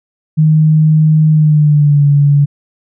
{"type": "tone with pitch glide", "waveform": "sine", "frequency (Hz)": [155.56, 143.48], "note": ["D#3", "D3"], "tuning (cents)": [0, -40], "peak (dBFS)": -5, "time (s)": [0.37, 2.46], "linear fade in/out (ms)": 20, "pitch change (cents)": -140, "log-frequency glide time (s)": [1.3, 2.05], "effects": []}